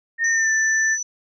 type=tone with pitch glide; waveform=sine; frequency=1835 to 1770.4 Hz; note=A#6 to A6; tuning=-28 to +10 cents; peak=-17 dBFS; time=0.18-0.98 s; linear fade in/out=50 ms; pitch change=-62 cents; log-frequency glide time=0.31-0.51 s
type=tone; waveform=sine; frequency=5960 Hz; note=F#8; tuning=12 cents sharp; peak=-24 dBFS; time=0.24-1.03 s; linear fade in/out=5 ms
effects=none